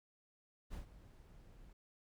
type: noise with ADSR envelope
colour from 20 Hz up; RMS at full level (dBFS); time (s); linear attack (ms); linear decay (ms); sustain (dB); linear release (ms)
brown; -43; 0.7-1.73; 34; 120; -16; 4
effects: none